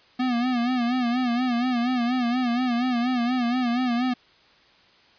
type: tone with vibrato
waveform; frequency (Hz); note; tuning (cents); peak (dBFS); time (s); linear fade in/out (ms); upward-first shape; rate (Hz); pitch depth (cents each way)
square; 245.4; B3; -11; -22; 0.19-4.14; 10; sine; 4.2; 81
effects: white hiss -56 dBFS RMS until 5.18 s + resampled to 11025 Hz